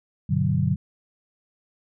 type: chord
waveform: sine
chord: G major seventh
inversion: none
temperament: equal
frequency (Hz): 98 / 123.47 / 146.83 / 185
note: G2 / B2 / D3 / F#3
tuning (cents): 0 / 0 / 0 / 0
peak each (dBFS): -26 / -26 / -23 / -25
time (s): 0.29-0.76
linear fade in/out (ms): 10
effects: none